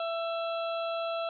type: harmonic tone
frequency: 666 Hz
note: E5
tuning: 18 cents sharp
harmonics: 1 / 2 / 4 / 5 / 6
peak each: -31 / -37 / -43 / -45 / -47 dBFS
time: 0-1.29 s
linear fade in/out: 2 ms
effects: none